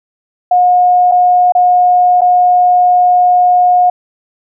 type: tone with dropouts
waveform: sine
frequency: 720 Hz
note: F#5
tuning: 47 cents flat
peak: -5 dBFS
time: 0.51-3.9 s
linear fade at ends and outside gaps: 5 ms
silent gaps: 1.115-1.119 / 1.522-1.55 / 2.209-2.216 s
effects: none